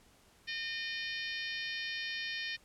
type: harmonic tone with a mistuned harmonic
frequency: 610 Hz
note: D#5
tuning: 34 cents flat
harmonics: 3 / 4 / 5 / 6 / 7 / 8 / 9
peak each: -40 / -42 / -44 / -46 / -47 / -48 / -49 dBFS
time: 0.47-2.57 s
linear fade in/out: 20 ms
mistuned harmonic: 8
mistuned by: -22 cents
effects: pink hiss -64 dBFS RMS until 2.64 s + low-pass 12000 Hz 12 dB/octave